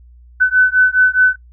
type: beating tone pair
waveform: sine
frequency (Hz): 1505 / 1509.8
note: F#6 / F#6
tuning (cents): +29 / +35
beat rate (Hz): 4.8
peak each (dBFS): -12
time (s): 0.4-1.36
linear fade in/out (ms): 20
effects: noise-tail reverb RT60 0.1 s tail -21 dB re dry + added 60 Hz sine -40 dBFS peak until 1.52 s